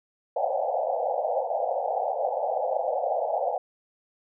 white band-pass noise, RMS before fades -27 dBFS, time 0.36-3.58 s, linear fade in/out 5 ms, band 500 to 820 Hz, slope 96 dB/octave, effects none

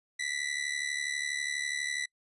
sawtooth ring-modulated tone, 1981 Hz, B6, 5 cents sharp, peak -25 dBFS, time 0.19-2.06 s, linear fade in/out 10 ms, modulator 36.1 Hz, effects noise-tail reverb RT60 0.1 s tail -26 dB re dry + resampled to 24000 Hz

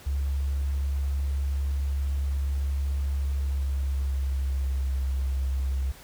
sine tone with pitch glide, 69.3 to 66.55 Hz, C#2 to C2, 0 to +30 cents, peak -24 dBFS, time 0.06-5.92 s, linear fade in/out 10 ms, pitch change -70 cents, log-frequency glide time 3.17-4.93 s, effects pink hiss -49 dBFS RMS until 6.03 s

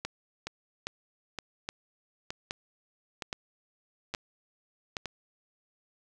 two click trains, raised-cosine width 0.2 ms, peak -18 / -16 dBFS, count 6 / 7, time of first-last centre 0.47-5.057 / 0.05-4.968 s, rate 1.09 / 1.22 Hz, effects none

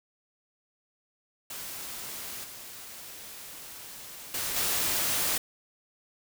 white noise with level steps, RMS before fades -39 / -44 / -32 / -28 dBFS, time 1.5-5.38 s, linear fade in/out 5 ms, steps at 2.44 / 4.34 / 4.56 s, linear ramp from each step 2 ms, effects none

